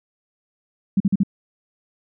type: tone bursts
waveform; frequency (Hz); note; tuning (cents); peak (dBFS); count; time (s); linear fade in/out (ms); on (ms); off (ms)
sine; 196; G3; 0; -13; 4; 0.97-1.234; 5; 33; 44
effects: none